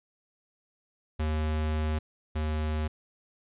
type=tone pair in turn; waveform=square; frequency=77.4 / 77.13 Hz; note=D#2 / D#2; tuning=-9 / -15 cents; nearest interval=unison; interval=6 cents; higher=first; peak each=-27 / -28 dBFS; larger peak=first; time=1.19-1.99 / 2.35-2.88 s; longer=first; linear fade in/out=10 ms; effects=resampled to 8000 Hz + 11-bit